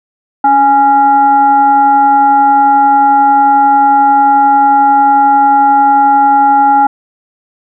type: tone with frequency modulation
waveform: sine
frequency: 830.6 Hz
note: G#5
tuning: in tune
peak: -4 dBFS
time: 0.44-6.87 s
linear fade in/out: 5 ms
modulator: 550 Hz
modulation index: 0.47
effects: none